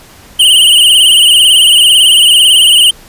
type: tone with vibrato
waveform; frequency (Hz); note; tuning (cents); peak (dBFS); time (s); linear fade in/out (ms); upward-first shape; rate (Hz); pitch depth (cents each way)
square; 2977; F#7; +10; -3; 0.39-2.91; 10; triangle; 18; 110
effects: pink hiss -37 dBFS RMS until 3.08 s + resampled to 32000 Hz